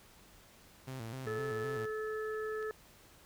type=tone with vibrato; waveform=sawtooth; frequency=121.8 Hz; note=B2; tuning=24 cents flat; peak=-37 dBFS; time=0.87-1.86 s; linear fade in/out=10 ms; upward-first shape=square; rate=3.9 Hz; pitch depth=130 cents each way
type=harmonic tone; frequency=433.2 Hz; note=A4; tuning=27 cents flat; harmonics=1 / 3 / 4; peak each=-36 / -45 / -45 dBFS; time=1.27-2.71 s; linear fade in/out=0 ms
type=click; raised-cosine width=0.2 ms; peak=-37 dBFS; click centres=2.627 s
effects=pink hiss -60 dBFS RMS until 3.25 s